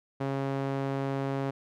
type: tone with band-pass filter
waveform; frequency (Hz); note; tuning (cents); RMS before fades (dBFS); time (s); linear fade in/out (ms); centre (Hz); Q
sawtooth; 136.7; C#3; -24; -31; 0.2-1.51; 10; 490; 0.56
effects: none